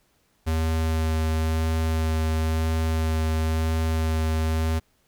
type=tone with vibrato; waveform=square; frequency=80 Hz; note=D#2; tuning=49 cents sharp; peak=-22 dBFS; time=0.46-4.8 s; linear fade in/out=20 ms; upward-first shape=sine; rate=0.98 Hz; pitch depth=10 cents each way; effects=pink hiss -66 dBFS RMS until 5.07 s